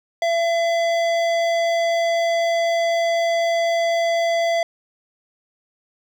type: tone with hard clipping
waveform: triangle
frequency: 674 Hz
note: E5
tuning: 38 cents sharp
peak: -19 dBFS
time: 0.22-4.63 s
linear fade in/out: 2 ms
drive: 18 dB
effects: none